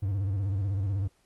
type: tone with vibrato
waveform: triangle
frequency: 98 Hz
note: G2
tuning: in tune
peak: -24 dBFS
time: 0.02-1.08 s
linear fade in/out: 10 ms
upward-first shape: square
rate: 16 Hz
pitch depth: 80 cents each way
effects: pink hiss -68 dBFS RMS until 1.25 s + Opus 32 kbps

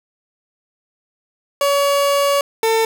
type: tone pair in turn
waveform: 30% pulse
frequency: 565 / 448.4 Hz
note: C#5 / A4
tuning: +33 / +33 cents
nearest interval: major third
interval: 400 cents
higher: first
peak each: -11 dBFS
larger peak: neither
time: 1.61-2.41 / 2.63-2.85 s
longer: first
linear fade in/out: 2 ms
effects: none

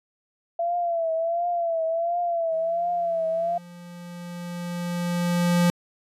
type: tone with vibrato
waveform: sine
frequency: 674 Hz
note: E5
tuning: 38 cents sharp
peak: -22 dBFS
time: 0.59-3.58 s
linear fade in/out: 5 ms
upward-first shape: triangle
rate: 1.4 Hz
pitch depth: 80 cents each way
type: tone with exponential growth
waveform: square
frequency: 174.61 Hz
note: F3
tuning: in tune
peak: -17 dBFS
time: 2.52-5.7 s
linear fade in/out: 0 ms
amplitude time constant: 690 ms
effects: resampled to 32000 Hz

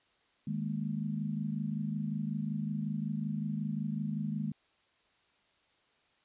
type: chord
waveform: sine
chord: D# suspended fourth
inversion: none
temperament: equal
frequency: 155.56 / 207.7 / 233.1 Hz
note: D#3 / G#3 / A#3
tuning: 0 / 0 / 0 cents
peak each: -36 / -35 / -39 dBFS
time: 0.47-4.52 s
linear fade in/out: 5 ms
effects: white hiss -70 dBFS RMS until 6.24 s + resampled to 8000 Hz

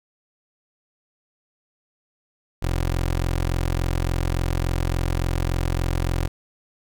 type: tone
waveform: 20% pulse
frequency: 43.51 Hz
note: F1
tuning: 6 cents flat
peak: -16 dBFS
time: 2.62-6.28 s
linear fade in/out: 10 ms
effects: none

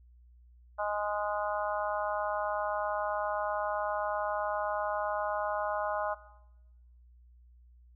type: harmonic tone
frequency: 207.7 Hz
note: G#3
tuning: in tune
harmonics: 3 / 4 / 5 / 6 / 7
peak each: -33 / -35 / -37 / -39 / -40 dBFS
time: 0.78-6.15 s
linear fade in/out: 20 ms
effects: noise-tail reverb RT60 1.0 s tail -19 dB re dry + added 60 Hz sine -55 dBFS peak until 7.95 s

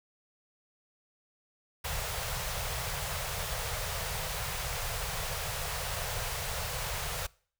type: band-stop noise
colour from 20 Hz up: pink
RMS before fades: -35 dBFS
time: 1.84-7.27 s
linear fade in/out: 10 ms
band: 160 to 450 Hz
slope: 48 dB/octave
effects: noise-tail reverb RT60 0.5 s tail -24 dB re dry

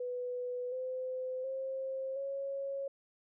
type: tone with pitch steps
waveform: sine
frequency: 495 / 512.8 / 531.1 / 550.2 Hz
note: B4 / C5 / C5 / C#5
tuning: +4 / -35 / +26 / -13 cents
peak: -35 dBFS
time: 0-2.88 s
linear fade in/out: 5 ms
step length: 720 ms
effects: none

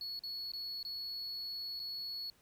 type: tone with dropouts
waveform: triangle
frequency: 4381 Hz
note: C#8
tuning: 21 cents flat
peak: -38 dBFS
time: 0.01-2.3 s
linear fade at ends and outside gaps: 1 ms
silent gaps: 0.192-0.236 / 0.518-0.535 / 0.829-0.85 / 1.794-1.799 s
effects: pink hiss -68 dBFS RMS until 2.41 s

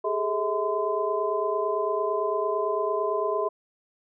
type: tone cluster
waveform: sine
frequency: 402 / 430.9 / 644 / 1023 Hz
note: G4 / A4 / E5 / C6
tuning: +44 / -36 / -41 / -39 cents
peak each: -29 dBFS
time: 0.04-3.49 s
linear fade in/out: 10 ms
effects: none

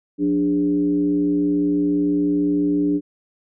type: tone with frequency modulation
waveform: sine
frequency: 293.7 Hz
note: D4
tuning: in tune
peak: -16 dBFS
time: 0.18-3.01 s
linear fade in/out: 50 ms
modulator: 114 Hz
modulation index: 0.57
effects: none

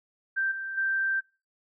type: tone with level steps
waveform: sine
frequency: 1568 Hz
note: G6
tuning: in tune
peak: -24 / -32 / -24 dBFS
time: 0.36-1.21 s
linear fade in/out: 20 ms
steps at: 0.51 / 0.77 s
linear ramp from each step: 10 ms
effects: noise-tail reverb RT60 0.3 s tail -21 dB re dry

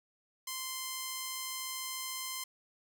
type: tone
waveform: 5% pulse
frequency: 1041 Hz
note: C6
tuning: 9 cents flat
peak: -25 dBFS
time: 0.47-2.44 s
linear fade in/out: 5 ms
effects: none

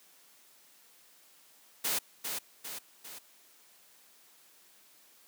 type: noise with echo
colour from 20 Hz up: white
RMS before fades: -31 dBFS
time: 1.84-1.99 s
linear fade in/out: 10 ms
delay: 400 ms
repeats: 3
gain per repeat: -5 dB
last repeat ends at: 3.19 s
effects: white hiss -61 dBFS RMS until 5.27 s + high-pass 200 Hz 12 dB/octave

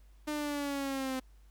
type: linear sweep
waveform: sawtooth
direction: down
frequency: 302.4 to 258.4 Hz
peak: -29 dBFS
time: 0.27-1.2 s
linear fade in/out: 10 ms
effects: added 50 Hz sine -55 dBFS peak until 1.5 s + pink hiss -71 dBFS RMS until 1.5 s

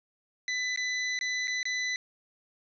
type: tone with dropouts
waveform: sawtooth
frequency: 1999 Hz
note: B6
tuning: 20 cents sharp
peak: -25 dBFS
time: 0.48-1.96 s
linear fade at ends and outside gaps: 1 ms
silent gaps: 0.761-0.774 / 1.19-1.211 / 1.473-1.479 / 1.63-1.654 s
effects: resampled to 16000 Hz + 11-bit

